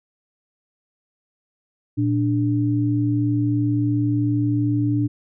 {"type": "tone pair together", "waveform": "sine", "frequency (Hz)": [116.55, 293.7], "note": ["A#2", "D4"], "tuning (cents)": [0, 0], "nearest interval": "octave + major third", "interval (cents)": 1600, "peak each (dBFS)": -20, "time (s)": [1.97, 5.08], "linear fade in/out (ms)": 20, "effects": []}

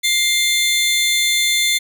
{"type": "tone pair together", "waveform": "sawtooth", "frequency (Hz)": [2100, 3532], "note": ["C7", "A7"], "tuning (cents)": [6, 6], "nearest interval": "major sixth", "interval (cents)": 900, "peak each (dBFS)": -14, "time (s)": [0.03, 1.79], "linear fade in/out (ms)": 20, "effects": []}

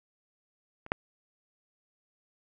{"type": "clicks", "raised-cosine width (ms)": 0.5, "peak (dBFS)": [-29, -10], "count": 2, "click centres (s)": [0.864, 0.919], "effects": []}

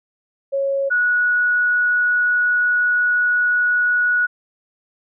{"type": "tone pair in turn", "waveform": "sine", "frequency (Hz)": [550, 1463.2], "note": ["C#5", "F#6"], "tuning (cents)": [-14, -20], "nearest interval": "octave + perfect fourth", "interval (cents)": 1694, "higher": "second", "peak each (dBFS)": [-17, -14], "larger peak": "second", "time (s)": [[0.52, 0.9], [0.9, 4.27]], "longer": "second", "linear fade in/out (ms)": 20, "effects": []}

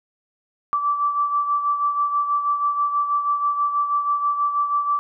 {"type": "beating tone pair", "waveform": "sine", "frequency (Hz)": [1161, 1167.2], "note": ["D6", "D6"], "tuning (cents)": [-20, -11], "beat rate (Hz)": 6.2, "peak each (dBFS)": [-19, -27], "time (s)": [0.73, 4.99], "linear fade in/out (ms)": 0, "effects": []}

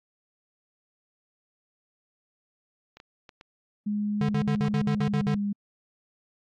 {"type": "clicks", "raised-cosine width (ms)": 0.2, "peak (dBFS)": -28, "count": 5, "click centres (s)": [2.97, 3.001, 3.292, 3.411, 4.559]}
{"type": "tone with pitch glide", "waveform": "sine", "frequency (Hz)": [207.7, 203.1], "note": ["G#3", "G#3"], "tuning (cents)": [0, -38], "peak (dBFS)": -25, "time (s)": [3.86, 5.53], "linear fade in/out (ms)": 10, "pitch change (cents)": -38, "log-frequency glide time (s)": [4.93, 5.17]}
{"type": "tone bursts", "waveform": "square", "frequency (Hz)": 146.83, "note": "D3", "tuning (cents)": 0, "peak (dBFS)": -25, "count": 9, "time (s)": [4.21, 5.345], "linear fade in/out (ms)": 2, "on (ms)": 79, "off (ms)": 53}
{"effects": ["low-pass 4000 Hz 12 dB/octave", "AAC 64 kbps"]}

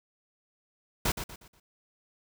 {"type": "noise with echo", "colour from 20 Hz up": "pink", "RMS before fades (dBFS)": -27, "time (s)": [1.05, 1.12], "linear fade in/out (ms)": 5, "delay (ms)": 120, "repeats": 4, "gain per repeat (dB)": -9, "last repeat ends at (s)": 1.6, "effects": []}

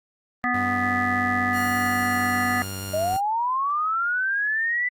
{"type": "harmonic tone", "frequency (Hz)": 246.9, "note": "B3", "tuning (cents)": 0, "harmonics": [1, 3, 5, 7, 8], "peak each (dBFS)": [-27, -27, -27, -27, -27], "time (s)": [0.44, 2.62], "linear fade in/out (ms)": 0}
{"type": "tone with vibrato", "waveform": "sawtooth", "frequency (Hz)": 96.3, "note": "G2", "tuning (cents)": -30, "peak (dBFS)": -28, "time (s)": [0.54, 3.17], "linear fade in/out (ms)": 5, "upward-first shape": "sine", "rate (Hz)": 6.6, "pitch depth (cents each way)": 24}
{"type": "tone with pitch glide", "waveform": "5% pulse", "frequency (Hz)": [1431, 1410.5], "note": ["F6", "F6"], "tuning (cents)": [42, 17], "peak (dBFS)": -23, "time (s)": [1.52, 3.21], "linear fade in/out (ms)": 50, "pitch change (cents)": -25, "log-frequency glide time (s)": [1.76, 2.45]}
{"type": "linear sweep", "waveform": "sine", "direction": "up", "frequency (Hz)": [605, 1998], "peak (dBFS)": -21, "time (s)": [2.93, 4.89], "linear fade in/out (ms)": 10}
{"effects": ["Opus 32 kbps"]}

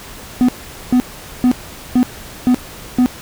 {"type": "tone bursts", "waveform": "triangle", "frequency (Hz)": 249.5, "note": "B3", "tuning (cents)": 18, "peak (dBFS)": -6, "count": 6, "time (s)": [0.41, 3.06], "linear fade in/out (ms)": 0, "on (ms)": 75, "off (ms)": 440, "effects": ["pink hiss -34 dBFS RMS until 3.21 s"]}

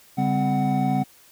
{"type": "tone cluster", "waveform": "triangle", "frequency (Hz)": [141.7, 199.3, 258.3, 745], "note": ["C#3", "G3", "C4", "F#5"], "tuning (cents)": [38, 29, -22, 12], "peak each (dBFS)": -23, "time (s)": [0.17, 1.04], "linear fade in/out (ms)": 20, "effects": ["white hiss -53 dBFS RMS until 1.31 s"]}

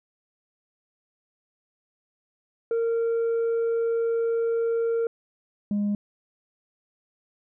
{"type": "tone pair in turn", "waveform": "sine", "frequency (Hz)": [460.6, 205.2], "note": ["A#4", "G#3"], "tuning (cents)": [-21, -21], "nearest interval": "octave + major second", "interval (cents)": 1400, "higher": "first", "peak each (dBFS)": [-19, -20], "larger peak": "first", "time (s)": [[2.71, 5.07], [5.71, 5.95]], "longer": "first", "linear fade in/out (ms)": 2, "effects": ["tanh soft clip ceiling -21 dBFS"]}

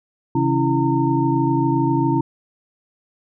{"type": "tone cluster", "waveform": "sine", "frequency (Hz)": [134.1, 161.6, 278.4, 330.8, 915], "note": ["C3", "E3", "C#4", "E4", "A#5"], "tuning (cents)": [43, -34, 8, 6, -32], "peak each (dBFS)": [-21, -28, -21, -20, -23], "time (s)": [0.35, 2.21], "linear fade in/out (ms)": 5, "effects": []}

